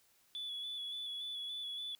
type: tone with vibrato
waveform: triangle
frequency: 3428 Hz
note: A7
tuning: 46 cents flat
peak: -37 dBFS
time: 0.35-1.95 s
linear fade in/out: 0 ms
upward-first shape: square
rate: 3.5 Hz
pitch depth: 23 cents each way
effects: tanh soft clip ceiling -36 dBFS + white hiss -70 dBFS RMS until 1.99 s

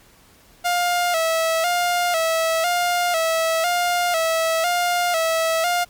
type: tone with vibrato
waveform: sawtooth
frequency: 678 Hz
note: E5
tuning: 49 cents sharp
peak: -14 dBFS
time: 0.64-5.85 s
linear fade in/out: 20 ms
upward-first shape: square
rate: 1 Hz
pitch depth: 70 cents each way
effects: pink hiss -52 dBFS RMS until 5.89 s + MP3 96 kbps

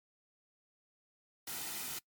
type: noise with comb filter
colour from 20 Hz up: white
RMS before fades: -41 dBFS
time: 1.47-1.99 s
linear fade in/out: 5 ms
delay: 1.8 ms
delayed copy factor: -0.5
effects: noise-tail reverb RT60 0.1 s tail -23 dB re dry + MP3 96 kbps

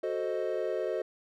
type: chord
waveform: triangle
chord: F# diminished seventh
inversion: none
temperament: equal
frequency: 370 / 440 / 523.3 / 622.3 Hz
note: F#4 / A4 / C5 / Eb5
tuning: 0 / 0 / 0 / 0 cents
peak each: -33 / -33 / -33 / -33 dBFS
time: 0.03-1.02 s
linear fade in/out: 5 ms
effects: none

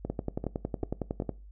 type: two click trains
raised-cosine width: 2 ms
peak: -20 / -17 dBFS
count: 4 / 14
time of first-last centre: 0.05-1.222 / 0.1-1.293 s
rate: 2.56 / 10.9 Hz
effects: noise-tail reverb RT60 0.3 s tail -20 dB re dry + added 50 Hz sine -46 dBFS peak until 1.51 s

